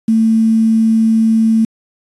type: tone with quantisation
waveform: sine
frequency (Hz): 223.2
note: A3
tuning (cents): +25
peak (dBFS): -8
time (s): 0.08-1.65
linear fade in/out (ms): 5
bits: 6
effects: resampled to 24000 Hz